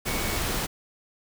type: tone in noise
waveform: sine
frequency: 2232 Hz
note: C#7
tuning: 11 cents sharp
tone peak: -37 dBFS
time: 0.06-0.39 s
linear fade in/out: 20 ms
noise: pink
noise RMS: -28 dBFS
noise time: 0.05-0.67 s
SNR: -12 dB
effects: none